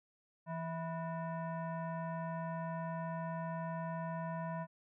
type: tone with frequency modulation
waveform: sine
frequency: 165.9 Hz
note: E3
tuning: 11 cents sharp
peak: -37 dBFS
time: 0.46-4.67 s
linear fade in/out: 50 ms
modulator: 819 Hz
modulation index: 1.1
effects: none